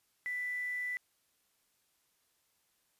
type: tone with quantisation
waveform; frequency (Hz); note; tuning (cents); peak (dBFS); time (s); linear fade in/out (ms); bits
sine; 1983; B6; +7; -34; 0.26-0.97; 0; 9
effects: white hiss -75 dBFS RMS until 2.99 s + resampled to 32000 Hz